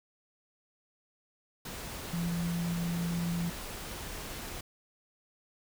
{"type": "tone in noise", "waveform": "sine", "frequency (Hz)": 171.1, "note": "F3", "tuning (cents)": -35, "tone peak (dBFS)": -30, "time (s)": [2.13, 3.5], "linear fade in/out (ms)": 5, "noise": "pink", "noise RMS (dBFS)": -41, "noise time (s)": [1.65, 4.61], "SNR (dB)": 8, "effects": []}